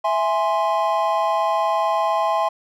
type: chord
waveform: triangle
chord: E augmented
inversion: none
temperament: equal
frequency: 659.3 / 830.6 / 1046.5 Hz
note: E5 / G#5 / B#5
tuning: 0 / 0 / 0 cents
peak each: -20 dBFS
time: 0.04-2.49 s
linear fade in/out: 10 ms
effects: none